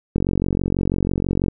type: click train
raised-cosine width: 3 ms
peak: -7 dBFS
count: 62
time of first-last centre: 0.16-1.483 s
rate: 46.1 Hz
effects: none